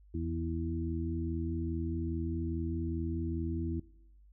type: harmonic tone with a mistuned harmonic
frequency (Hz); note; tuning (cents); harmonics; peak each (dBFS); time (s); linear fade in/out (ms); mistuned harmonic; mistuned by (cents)
82.41; E2; 0; 1 / 2 / 3 / 4; -35 / -41 / -40 / -38; 0.14-3.8; 5; 3; +17
effects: noise-tail reverb RT60 0.8 s tail -21 dB re dry + added 50 Hz sine -56 dBFS peak until 4.32 s